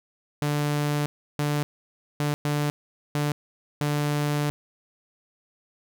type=tone bursts at uneven times; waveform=sawtooth; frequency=147.1 Hz; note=D3; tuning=3 cents sharp; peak=-19 dBFS; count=6; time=0.42-1.06 / 1.39-1.63 / 2.2-2.34 / 2.45-2.7 / 3.15-3.32 / 3.81-4.5 s; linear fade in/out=0 ms; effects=none